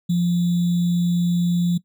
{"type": "tone with sample-and-hold", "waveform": "sine", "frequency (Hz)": 174.3, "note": "F3", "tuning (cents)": -3, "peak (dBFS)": -16, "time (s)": [0.09, 1.78], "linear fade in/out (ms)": 10, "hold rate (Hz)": 3675, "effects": ["noise-tail reverb RT60 0.1 s tail -19 dB re dry"]}